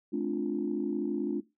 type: chord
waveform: sine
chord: D minor seventh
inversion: second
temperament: equal with one note detuned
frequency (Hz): 214.5 / 261.6 / 293.7 / 349.2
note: A3 / C4 / D4 / F4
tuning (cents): -44 / 0 / 0 / 0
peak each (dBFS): -34 / -36 / -31 / -33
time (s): 0.12-1.41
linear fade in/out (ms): 20
effects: noise-tail reverb RT60 0.2 s tail -17 dB re dry + tanh soft clip ceiling -19 dBFS